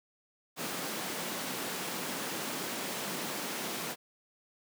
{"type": "high-pass noise", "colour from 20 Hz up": "pink", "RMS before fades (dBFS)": -37, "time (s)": [0.56, 3.96], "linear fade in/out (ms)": 50, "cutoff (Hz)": 180, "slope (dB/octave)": 24, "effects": []}